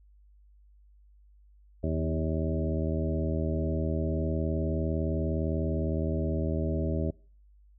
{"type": "harmonic tone with a mistuned harmonic", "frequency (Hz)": 79.7, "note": "D#2", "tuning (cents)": 42, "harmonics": [1, 2, 3, 4, 5, 7, 8], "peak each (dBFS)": [-30, -33, -35, -36, -37, -38, -39], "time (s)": [1.83, 7.11], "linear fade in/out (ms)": 10, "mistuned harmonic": 2, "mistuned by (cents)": -21, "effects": ["noise-tail reverb RT60 0.5 s tail -25 dB re dry", "added 50 Hz sine -55 dBFS peak until 7.78 s"]}